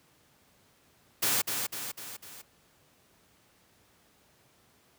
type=noise with echo; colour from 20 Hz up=white; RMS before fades=-27 dBFS; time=1.22-1.42 s; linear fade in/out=10 ms; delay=250 ms; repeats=4; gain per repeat=-5 dB; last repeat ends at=2.42 s; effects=pink hiss -64 dBFS RMS until 4.98 s + high-pass 80 Hz 12 dB/octave